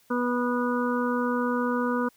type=harmonic tone; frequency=244.9 Hz; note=B3; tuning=14 cents flat; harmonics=1 / 2 / 4 / 5 / 6; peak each=-26 / -29 / -32 / -33 / -34 dBFS; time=0.1-2.09 s; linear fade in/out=10 ms; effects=white hiss -62 dBFS RMS until 2.16 s